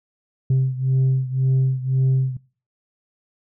sine beating tone pair, 131 / 132.9 Hz, C3 / C3, +2 / +27 cents, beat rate 1.9 Hz, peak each -16 / -19 dBFS, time 0.5-2.37 s, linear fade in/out 5 ms, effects noise-tail reverb RT60 0.4 s tail -23 dB re dry + tanh soft clip ceiling -13 dBFS

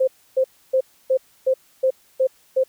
sine tone bursts, 523 Hz, C5, 1 cent flat, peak -14 dBFS, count 8, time 0-2.638 s, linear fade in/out 10 ms, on 76 ms, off 290 ms, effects white hiss -57 dBFS RMS until 2.68 s

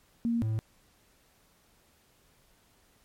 sine / triangle tone pair in turn, 233.1 / 110.01 Hz, A#3 / A2, 0 / 0 cents, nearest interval octave + minor second, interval 1300 cents, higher first, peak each -25 dBFS, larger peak neither, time 0.25-0.42 / 0.42-0.59 s, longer neither, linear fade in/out 0 ms, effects pink hiss -65 dBFS RMS until 3.04 s + MP3 64 kbps

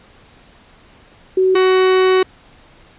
sine / 45% pulse tone pair in turn, 375.3 / 373.9 Hz, F#4 / F#4, +25 / +18 cents, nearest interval unison, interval 7 cents, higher first, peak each -10 dBFS, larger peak neither, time 1.37-1.55 / 1.55-2.23 s, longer second, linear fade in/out 5 ms, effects pink hiss -47 dBFS RMS until 2.98 s + resampled to 8000 Hz

